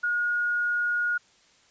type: tone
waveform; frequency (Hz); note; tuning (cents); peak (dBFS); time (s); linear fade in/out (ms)
sine; 1439; F#6; -49; -23; 0.03-1.18; 10
effects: white hiss -60 dBFS RMS until 1.7 s + resampled to 16000 Hz